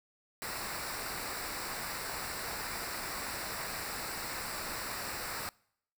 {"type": "noise with comb filter", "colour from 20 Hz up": "pink", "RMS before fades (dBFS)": -39, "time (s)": [0.42, 5.49], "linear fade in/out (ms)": 0, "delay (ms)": 0.31, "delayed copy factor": -0.7, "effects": ["noise-tail reverb RT60 0.7 s tail -25 dB re dry"]}